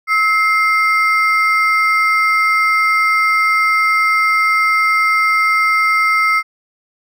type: ring-modulated tone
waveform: triangle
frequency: 1699 Hz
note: G#6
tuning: 39 cents sharp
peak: -6 dBFS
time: 0.07-6.43 s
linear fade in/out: 50 ms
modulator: 404 Hz
effects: none